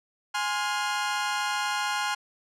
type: chord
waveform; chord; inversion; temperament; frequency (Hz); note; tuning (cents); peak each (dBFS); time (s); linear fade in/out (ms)
sawtooth; F minor; first; equal with one note detuned; 830.6 / 1046.5 / 1420.5; Ab5 / C6 / F6; 0 / 0 / +29; -26 / -28 / -27; 0.34-2.15; 10
effects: low-pass 8000 Hz 12 dB/octave